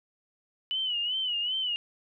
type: tone with vibrato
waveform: sine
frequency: 2960 Hz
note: F#7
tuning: in tune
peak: -27 dBFS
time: 0.71-1.76 s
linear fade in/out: 0 ms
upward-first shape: sine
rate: 2.6 Hz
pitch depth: 89 cents each way
effects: none